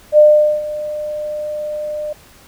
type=tone with ADSR envelope; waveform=sine; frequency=602 Hz; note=D5; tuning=43 cents sharp; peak=-3 dBFS; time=0.12-2.13 s; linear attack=61 ms; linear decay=430 ms; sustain=-17 dB; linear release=6 ms; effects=pink hiss -45 dBFS RMS until 2.47 s